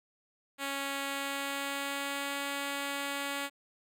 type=tone with pitch glide; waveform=5% pulse; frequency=277.2 to 280.9 Hz; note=C#4 to C#4; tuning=0 to +23 cents; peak=-22 dBFS; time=0.58-3.5 s; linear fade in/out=50 ms; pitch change=+23 cents; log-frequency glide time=1.06-2.39 s; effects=none